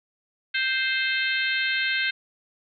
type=harmonic tone; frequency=523.3 Hz; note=C5; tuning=in tune; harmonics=3 / 4 / 5 / 6 / 7 / 8; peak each=-26 / -28 / -30 / -32 / -33 / -34 dBFS; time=0.54-2.11 s; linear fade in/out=10 ms; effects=none